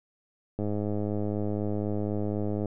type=click train; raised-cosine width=2 ms; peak=-18 dBFS; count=216; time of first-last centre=0.59-2.657 s; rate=104 Hz; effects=none